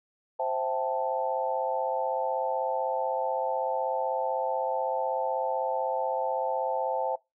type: chord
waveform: sine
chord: A minor seventh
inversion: first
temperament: equal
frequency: 523.3 / 659.3 / 784 / 880 Hz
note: C5 / E5 / G5 / A5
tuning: 0 / 0 / 0 / 0 cents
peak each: -31 / -32 / -33 / -31 dBFS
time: 0.39-7.16 s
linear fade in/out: 10 ms
effects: noise-tail reverb RT60 0.2 s tail -22 dB re dry